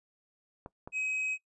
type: clicks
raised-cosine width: 1 ms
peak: -28 dBFS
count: 2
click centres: 0.661 / 0.875 s
type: tone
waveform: triangle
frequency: 2537 Hz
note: D#7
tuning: 33 cents sharp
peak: -28 dBFS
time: 0.92-1.38 s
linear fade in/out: 50 ms
effects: noise-tail reverb RT60 0.1 s tail -20 dB re dry + resampled to 24000 Hz